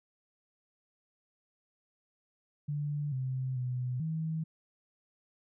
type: tone with pitch steps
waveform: sine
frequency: 146.6 / 130.2 / 125.6 / 159.7 Hz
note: D3 / C3 / B2 / D#3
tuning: -3 / -8 / +30 / +45 cents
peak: -31 dBFS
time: 2.68-4.44 s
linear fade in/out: 10 ms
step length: 440 ms
effects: none